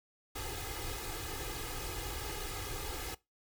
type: noise with comb filter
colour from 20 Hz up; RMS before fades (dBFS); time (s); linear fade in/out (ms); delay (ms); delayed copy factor
pink; -40; 0.35-3.15; 10; 2.4; +0.9
effects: noise-tail reverb RT60 0.2 s tail -20 dB re dry